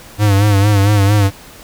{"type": "tone with vibrato", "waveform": "square", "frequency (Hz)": 101.6, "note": "G#2", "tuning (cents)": -38, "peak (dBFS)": -9, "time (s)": [0.18, 1.31], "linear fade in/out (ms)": 50, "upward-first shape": "sine", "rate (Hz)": 4.4, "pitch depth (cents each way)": 68, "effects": ["pink hiss -38 dBFS RMS until 1.63 s"]}